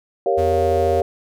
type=chord; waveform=sine; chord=G half-diminished seventh; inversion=none; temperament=equal; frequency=392 / 466.2 / 554.4 / 698.5 Hz; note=G4 / Bb4 / Db5 / F5; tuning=0 / 0 / 0 / 0 cents; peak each=-21 dBFS; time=0.26-1.02 s; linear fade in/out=2 ms
type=tone; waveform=square; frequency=84.1 Hz; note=E2; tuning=35 cents sharp; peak=-24 dBFS; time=0.37-1.02 s; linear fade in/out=20 ms
effects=none